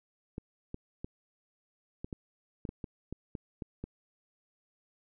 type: clicks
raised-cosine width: 3 ms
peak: -25 dBFS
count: 12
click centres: 0.381 / 0.744 / 1.045 / 2.045 / 2.128 / 2.652 / 2.691 / 2.842 / 3.126 / 3.352 / 3.622 / 3.84 s
effects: none